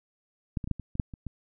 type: clicks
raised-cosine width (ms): 5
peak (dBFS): -16 / -22 / -23 / -14 / -25 / -25 / -11 / -28 / -23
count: 9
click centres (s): 0.572 / 0.642 / 0.675 / 0.713 / 0.797 / 0.954 / 0.998 / 1.138 / 1.267
effects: none